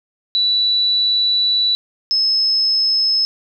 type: tone pair in turn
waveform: sine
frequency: 3951 / 5193 Hz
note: B7 / E8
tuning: 0 / -27 cents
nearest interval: perfect fourth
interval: 473 cents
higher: second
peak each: -13 dBFS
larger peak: neither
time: 0.35-1.75 / 2.11-3.25 s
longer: first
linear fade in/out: 0 ms
effects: none